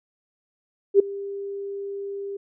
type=tone with ADSR envelope; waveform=sine; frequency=398.3 Hz; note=G4; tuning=28 cents sharp; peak=-8 dBFS; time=0.94-2.37 s; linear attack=56 ms; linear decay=7 ms; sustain=-21 dB; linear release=7 ms; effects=none